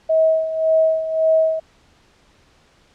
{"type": "tone with tremolo", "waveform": "sine", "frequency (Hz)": 640, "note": "D#5", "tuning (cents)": 49, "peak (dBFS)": -11, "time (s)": [0.09, 1.6], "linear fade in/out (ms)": 10, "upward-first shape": "sine", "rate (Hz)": 1.8, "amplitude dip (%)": 70, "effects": ["pink hiss -55 dBFS RMS until 2.94 s", "low-pass 6000 Hz 12 dB/octave"]}